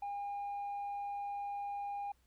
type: tone with tanh clipping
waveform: sine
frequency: 809 Hz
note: G#5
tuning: 46 cents flat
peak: -38 dBFS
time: 0.02-2.12 s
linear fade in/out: 5 ms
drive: 1 dB
effects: added 60 Hz sine -70 dBFS peak until 2.26 s + pink hiss -75 dBFS RMS until 2.26 s